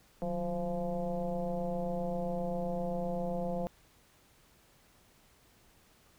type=tone with frequency modulation; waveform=sine; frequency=351.8 Hz; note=F4; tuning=13 cents sharp; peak=-31 dBFS; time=0.22-3.67 s; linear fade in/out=0 ms; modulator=169 Hz; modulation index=2.1; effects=pink hiss -64 dBFS RMS until 6.18 s